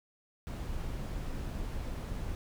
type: noise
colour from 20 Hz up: brown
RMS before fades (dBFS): -37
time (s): 0.47-2.35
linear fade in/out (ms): 0
effects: none